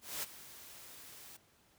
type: noise with ADSR envelope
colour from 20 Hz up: white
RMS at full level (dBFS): -38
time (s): 0.01-1.37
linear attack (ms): 220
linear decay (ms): 21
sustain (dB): -15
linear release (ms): 9
effects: pink hiss -68 dBFS RMS until 1.78 s + high-pass 60 Hz 12 dB/octave